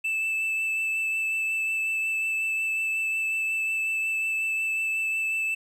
triangle tone with vibrato, 2637 Hz, E7, in tune, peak -23 dBFS, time 0.04-5.55 s, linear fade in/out 10 ms, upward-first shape triangle, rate 5.5 Hz, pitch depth 12 cents each way, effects 10-bit

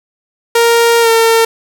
sawtooth tone with pitch glide, 466.2 to 454.5 Hz, A#4 to A#4, 0 to -44 cents, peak -3 dBFS, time 0.55-1.45 s, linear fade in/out 5 ms, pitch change -44 cents, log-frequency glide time 1.01-1.09 s, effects none

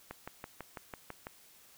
click train, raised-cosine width 0.5 ms, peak -26 dBFS, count 8, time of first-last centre 0.11-1.269 s, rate 6.04 Hz, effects white hiss -60 dBFS RMS until 1.77 s

